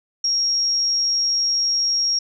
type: tone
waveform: sine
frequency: 5588 Hz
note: F8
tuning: in tune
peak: -17 dBFS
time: 0.24-2.19 s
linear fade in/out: 5 ms
effects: none